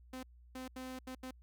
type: tone bursts at uneven times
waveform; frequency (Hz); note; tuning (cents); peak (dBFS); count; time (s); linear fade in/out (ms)
sawtooth; 257.6; C4; -27; -39; 5; 0.13-0.23 / 0.55-0.68 / 0.76-0.99 / 1.07-1.15 / 1.23-1.31; 5
effects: added 60 Hz sine -57 dBFS peak until 1.42 s